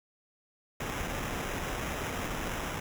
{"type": "noise with sample-and-hold", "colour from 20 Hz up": "pink", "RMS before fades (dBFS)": -35, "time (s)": [0.8, 2.8], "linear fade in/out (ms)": 5, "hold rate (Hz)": 4410, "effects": []}